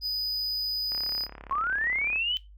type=tone; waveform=triangle; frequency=4978 Hz; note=D#8; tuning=in tune; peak=-25 dBFS; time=0.01-1.28 s; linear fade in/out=50 ms
type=click train; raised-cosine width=0.5 ms; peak=-27 dBFS; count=44; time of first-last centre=0.92-2.159 s; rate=34.7 Hz
type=linear sweep; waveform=sine; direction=up; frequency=1055 to 3069 Hz; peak=-25 dBFS; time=1.51-2.37 s; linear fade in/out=0 ms
effects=noise-tail reverb RT60 0.2 s tail -17 dB re dry + added 50 Hz sine -47 dBFS peak until 2.57 s